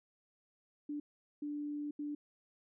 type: tone bursts at uneven times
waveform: sine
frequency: 293.7 Hz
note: D4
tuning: in tune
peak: -37 dBFS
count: 3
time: 0.89-1 / 1.42-1.91 / 1.99-2.15 s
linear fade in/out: 5 ms
effects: none